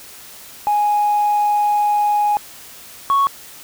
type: tone pair in turn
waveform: sine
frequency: 830.6 / 1108.7 Hz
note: G#5 / C#6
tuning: 0 / 0 cents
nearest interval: perfect fourth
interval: 500 cents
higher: second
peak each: -12 / -10 dBFS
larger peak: second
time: 0.67-2.37 / 3.1-3.27 s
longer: first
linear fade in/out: 0 ms
effects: tanh soft clip ceiling -10 dBFS + white hiss -39 dBFS RMS until 3.63 s